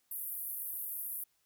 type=band-pass noise; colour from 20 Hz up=white; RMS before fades=-40 dBFS; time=0.11-1.24 s; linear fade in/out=5 ms; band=11000 to 15000 Hz; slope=48 dB/octave; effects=white hiss -75 dBFS RMS until 1.45 s